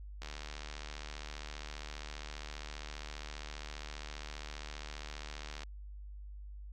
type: click train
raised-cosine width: 0.2 ms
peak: -26 dBFS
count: 407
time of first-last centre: 0.22-5.633 s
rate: 75 Hz
effects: added 50 Hz sine -44 dBFS peak until 6.72 s + MP3 64 kbps